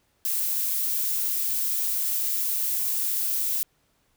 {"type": "noise", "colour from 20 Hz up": "violet", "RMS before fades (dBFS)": -26, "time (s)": [0.25, 3.63], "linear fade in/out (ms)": 0, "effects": ["pink hiss -68 dBFS RMS until 4.16 s"]}